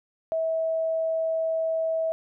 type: tone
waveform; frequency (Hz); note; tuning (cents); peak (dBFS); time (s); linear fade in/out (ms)
sine; 648; E5; -30; -23; 0.32-2.12; 0
effects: none